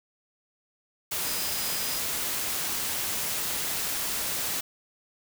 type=tone in noise; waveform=sine; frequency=4978 Hz; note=D#8; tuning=in tune; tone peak=-38 dBFS; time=1.25-2 s; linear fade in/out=10 ms; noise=white; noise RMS=-30 dBFS; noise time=1.11-4.61 s; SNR=-11 dB; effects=none